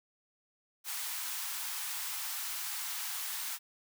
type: high-pass noise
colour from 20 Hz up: white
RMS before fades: -38 dBFS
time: 0.84-3.59 s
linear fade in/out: 50 ms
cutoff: 790 Hz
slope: 48 dB/octave
effects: none